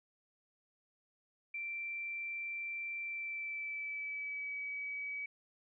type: tone with pitch glide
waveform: sine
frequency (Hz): 2349 to 2278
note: D7 to C#7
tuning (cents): 0 to +47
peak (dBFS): -38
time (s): 1.54-5.26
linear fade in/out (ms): 5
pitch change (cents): -53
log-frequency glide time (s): 3.01-4.56
effects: none